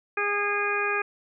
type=harmonic tone with a mistuned harmonic; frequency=409 Hz; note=G#4; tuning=26 cents flat; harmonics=1 / 2 / 3 / 4 / 5 / 6; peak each=-30 / -35 / -30 / -29 / -36 / -29 dBFS; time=0.17-1.02 s; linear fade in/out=5 ms; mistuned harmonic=5; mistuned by=+30 cents; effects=none